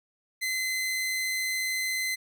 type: tone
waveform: sawtooth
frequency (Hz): 2049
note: C7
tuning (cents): -37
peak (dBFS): -24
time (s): 0.41-2.16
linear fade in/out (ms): 20
effects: none